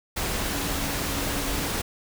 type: tone in noise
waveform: sine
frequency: 281.1 Hz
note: C#4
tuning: 24 cents sharp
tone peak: -35 dBFS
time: 0.52-1.69 s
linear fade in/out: 10 ms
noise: pink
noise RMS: -28 dBFS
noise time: 0.16-1.82 s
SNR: -10 dB
effects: none